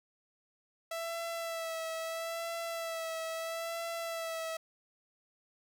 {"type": "tone with vibrato", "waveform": "sawtooth", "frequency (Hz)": 660, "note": "E5", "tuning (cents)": 2, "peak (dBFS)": -32, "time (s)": [0.91, 4.57], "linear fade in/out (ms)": 5, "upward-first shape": "sine", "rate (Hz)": 0.76, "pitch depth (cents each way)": 29, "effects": []}